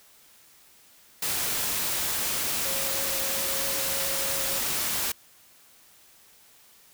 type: tone in noise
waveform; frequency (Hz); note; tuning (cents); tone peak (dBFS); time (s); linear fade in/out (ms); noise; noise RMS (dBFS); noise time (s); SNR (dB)
sine; 544; C#5; -33; -37; 2.65-4.59; 5; white; -28; 1.22-5.12; -12
effects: white hiss -56 dBFS RMS until 6.93 s